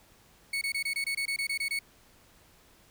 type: tone bursts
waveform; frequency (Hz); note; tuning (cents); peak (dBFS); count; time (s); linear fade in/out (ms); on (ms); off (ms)
35% pulse; 2216; C#7; -1; -27; 12; 0.53-1.791; 5; 84; 23
effects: pink hiss -60 dBFS RMS until 2.9 s